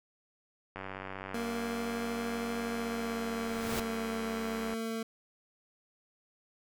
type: click train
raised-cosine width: 0.5 ms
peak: -25 dBFS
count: 382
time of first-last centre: 0.76-4.737 s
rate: 95.8 Hz
type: tone with pitch glide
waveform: 25% pulse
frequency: 233.1 to 225.3 Hz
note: A#3 to A3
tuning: 0 to +41 cents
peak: -30 dBFS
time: 1.34-5.03 s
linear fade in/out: 5 ms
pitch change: -59 cents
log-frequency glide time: 2.59-4.25 s
type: noise with exponential growth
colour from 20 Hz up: pink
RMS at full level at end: -33 dBFS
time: 3.24-3.8 s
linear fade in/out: 5 ms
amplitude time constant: 120 ms
effects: none